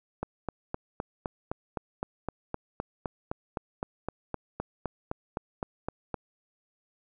click train, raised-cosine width 1 ms, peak -17 dBFS, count 24, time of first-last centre 0.23-6.143 s, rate 3.89 Hz, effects none

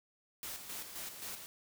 white noise with tremolo, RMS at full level -43 dBFS, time 0.43-1.46 s, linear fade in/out 0 ms, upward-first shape square, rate 3.8 Hz, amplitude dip 50%, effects none

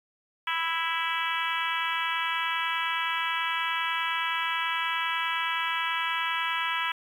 harmonic tone, 329.6 Hz, E4, in tune, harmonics 3 / 4 / 5 / 6 / 7 / 8 / 9 / 10, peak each -32 / -33 / -34 / -35 / -35 / -36 / -37 / -37 dBFS, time 0.47-6.92 s, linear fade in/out 5 ms, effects 9-bit

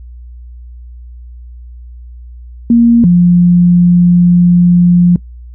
sine tone pair in turn, 234.6 / 175.75 Hz, A#3 / F3, +11 / +11 cents, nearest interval perfect fourth, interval 500 cents, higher first, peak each -3 dBFS, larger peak neither, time 2.7-3.04 / 3.04-5.16 s, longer second, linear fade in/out 2 ms, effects noise-tail reverb RT60 0.1 s tail -22 dB re dry + added 60 Hz sine -28 dBFS peak until 5.54 s

